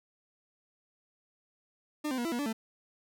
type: tone with pitch steps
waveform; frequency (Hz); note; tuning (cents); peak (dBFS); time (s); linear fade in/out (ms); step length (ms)
40% pulse; 300.7 / 259 / 239.4 / 333.6 / 240.1 / 289 / 222.3; D4 / C4 / A#3 / E4 / B3 / D4 / A3; +41 / -17 / +46 / +21 / -49 / -28 / +18; -30; 2.04-2.53; 10; 70
effects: none